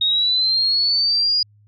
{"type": "linear sweep", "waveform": "sine", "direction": "up", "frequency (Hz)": [3729, 4906], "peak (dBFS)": -15, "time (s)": [0.01, 1.43], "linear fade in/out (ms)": 5, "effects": ["added 104 Hz sine -50 dBFS peak until 1.67 s"]}